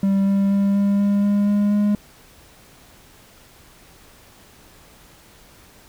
triangle tone with pitch steps, 195.9 / 197.38 / 198.86 / 200.4 / 201.9 / 203.4 / 204.9 / 206.5 Hz, G3 / G3 / G3 / G3 / G#3 / G#3 / G#3 / G#3, -1 / +12 / +25 / +38 / -49 / -36 / -23 / -10 cents, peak -13 dBFS, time 0.03-1.95 s, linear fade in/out 2 ms, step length 240 ms, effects pink hiss -49 dBFS RMS until 5.88 s

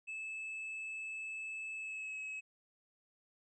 triangle tone with pitch glide, 2612 to 2569 Hz, E7 to E7, -17 to -45 cents, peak -39 dBFS, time 0.07-2.41 s, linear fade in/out 20 ms, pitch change -28 cents, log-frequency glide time 1.75-2.18 s, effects resampled to 22050 Hz

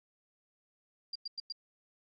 sine tone bursts, 4775 Hz, D8, 28 cents sharp, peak -36 dBFS, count 4, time 1.13-1.524 s, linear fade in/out 5 ms, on 25 ms, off 98 ms, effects none

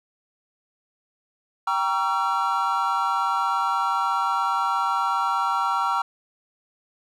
triangle chord, G diminished seventh, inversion none, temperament just, 784 / 940.8 / 1128.9 / 1354.7 Hz, G5 / Bb5 / Db6 / Fb6, 0 / +16 / +31 / +47 cents, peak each -26 / -24 / -26 / -23 dBFS, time 1.67-6.02 s, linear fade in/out 5 ms, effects none

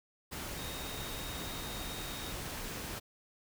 sine tone in noise, 3729 Hz, A#7, in tune, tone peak -47 dBFS, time 0.57-2.33 s, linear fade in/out 20 ms, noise pink, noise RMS -41 dBFS, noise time 0.31-3 s, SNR -9 dB, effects none

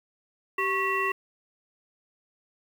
harmonic tone with a mistuned harmonic, 387.9 Hz, G4, 18 cents flat, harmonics 1 / 3 / 5 / 7, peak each -31 / -28 / -29 / -31 dBFS, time 0.58-1.12 s, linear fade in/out 5 ms, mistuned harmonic 3, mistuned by -94 cents, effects 8-bit

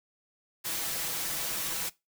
white noise with comb filter, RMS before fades -33 dBFS, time 0.64-1.9 s, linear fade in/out 20 ms, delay 6.1 ms, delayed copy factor +0.85, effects noise-tail reverb RT60 0.2 s tail -19 dB re dry

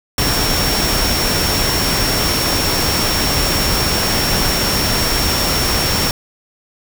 sine tone in noise, 5490 Hz, F8, 31 cents flat, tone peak -20 dBFS, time 0.18-6.11 s, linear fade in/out 2 ms, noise pink, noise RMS -17 dBFS, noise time 0.18-6.11 s, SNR -6 dB, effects none

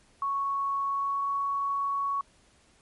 sine tone with pitch glide, 1108.7 to 1115.8 Hz, C#6 to C#6, 0 to +11 cents, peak -26 dBFS, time 0.22-2.21 s, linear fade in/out 2 ms, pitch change +11 cents, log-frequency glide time 0.87-1.27 s, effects pink hiss -62 dBFS RMS until 2.81 s + MP3 48 kbps

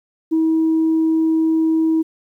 sine tone, 321.2 Hz, E4, 45 cents flat, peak -12 dBFS, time 0.31-2.03 s, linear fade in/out 20 ms, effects tanh soft clip ceiling -10 dBFS + 9-bit

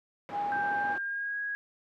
pink band-pass noise, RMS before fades -43 dBFS, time 0.29-0.98 s, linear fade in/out 0 ms, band 220 to 1600 Hz, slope 12 dB/octave
sine tone, 817 Hz, G#5, 29 cents flat, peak -29 dBFS, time 0.31-0.97 s, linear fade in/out 50 ms
sine tone with pitch glide, 1571 to 1652.9 Hz, G6 to G#6, +3 to -9 cents, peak -31 dBFS, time 0.52-1.55 s, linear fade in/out 0 ms, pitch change +88 cents, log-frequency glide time 0.77-1.38 s
effects none

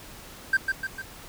triangle tone with echo, 1570 Hz, G6, 2 cents sharp, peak -15 dBFS, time 0.53-0.57 s, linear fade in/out 5 ms, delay 150 ms, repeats 3, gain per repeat -5 dB, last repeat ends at 1.02 s, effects tanh soft clip ceiling -11 dBFS + pink hiss -45 dBFS RMS until 1.28 s

